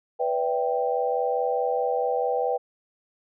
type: chord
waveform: sine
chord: E minor seventh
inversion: second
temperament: equal with one note detuned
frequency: 493.9 / 578.6 / 659.3 / 784 Hz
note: B4 / D5 / E5 / G5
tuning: 0 / -26 / 0 / 0 cents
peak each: -25 / -31 / -31 / -27 dBFS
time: 0.19-2.58 s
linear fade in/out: 20 ms
effects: none